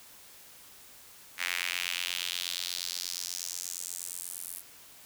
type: tone with high-pass filter sweep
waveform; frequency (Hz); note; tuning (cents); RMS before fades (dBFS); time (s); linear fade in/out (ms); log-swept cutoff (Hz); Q
square; 44.19; F1; +21; -36; 1.37-4.63; 50; 2000 to 11000; 2.3
effects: white hiss -53 dBFS RMS until 5.05 s